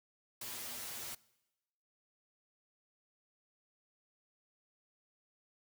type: noise with comb filter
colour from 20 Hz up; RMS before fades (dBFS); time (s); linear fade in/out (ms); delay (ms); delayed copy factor
white; -44; 0.41-1.15; 5; 8.3; +0.95
effects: noise-tail reverb RT60 1.0 s tail -22 dB re dry